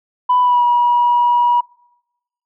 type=tone with pitch glide; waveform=sine; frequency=994 to 964.6 Hz; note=B5 to B5; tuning=+11 to -41 cents; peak=-9 dBFS; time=0.29-1.61 s; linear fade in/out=10 ms; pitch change=-52 cents; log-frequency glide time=0.41-0.64 s; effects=noise-tail reverb RT60 0.9 s tail -25 dB re dry + tanh soft clip ceiling -6 dBFS